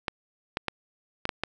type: clicks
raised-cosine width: 0.3 ms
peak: -11 dBFS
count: 6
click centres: 0.082 / 0.571 / 0.683 / 1.254 / 1.292 / 1.436 s
effects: none